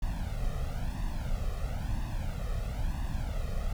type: noise with flanger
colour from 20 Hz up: brown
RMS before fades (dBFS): -32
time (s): 0.02-3.73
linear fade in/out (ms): 5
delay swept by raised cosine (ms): 1.1 to 1.61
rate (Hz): 1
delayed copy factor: +0.9
effects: none